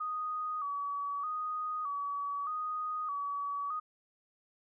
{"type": "tone with vibrato", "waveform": "sine", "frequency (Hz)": 1189, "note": "D6", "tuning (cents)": 21, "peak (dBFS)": -33, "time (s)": [0, 3.8], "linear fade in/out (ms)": 10, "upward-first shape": "square", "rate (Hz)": 0.81, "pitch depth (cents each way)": 76, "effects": []}